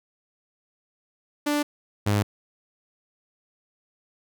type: tone pair in turn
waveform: sawtooth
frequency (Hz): 293.7 / 102.97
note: D4 / G#2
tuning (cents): 0 / -14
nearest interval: octave + tritone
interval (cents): 1814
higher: first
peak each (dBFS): -18 / -16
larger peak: second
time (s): 1.46-1.63 / 2.06-2.23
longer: neither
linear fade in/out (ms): 10
effects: none